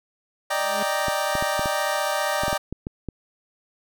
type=chord; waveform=25% pulse; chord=Eb major seventh; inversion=third; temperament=equal; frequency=587.3 / 622.3 / 784 / 932.3 Hz; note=D5 / Eb5 / G5 / Bb5; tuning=0 / 0 / 0 / 0 cents; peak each=-23 / -25 / -24 / -27 dBFS; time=0.5-2.58 s; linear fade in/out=10 ms
type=tone with exponential growth; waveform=sawtooth; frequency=207.7 Hz; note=G#3; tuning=in tune; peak=-24 dBFS; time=0.51-0.83 s; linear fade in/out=2 ms; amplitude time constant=68 ms
type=clicks; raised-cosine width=3 ms; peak=-17 dBFS; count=11; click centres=1.083 / 1.353 / 1.425 / 1.594 / 1.658 / 2.435 / 2.481 / 2.529 / 2.726 / 2.869 / 3.087 s
effects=none